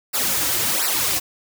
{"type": "noise with flanger", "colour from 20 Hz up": "white", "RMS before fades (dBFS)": -21, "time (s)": [0.13, 1.2], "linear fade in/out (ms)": 20, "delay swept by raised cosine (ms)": [0.3, 4.9], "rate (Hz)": 1.4, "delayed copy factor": -1, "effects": []}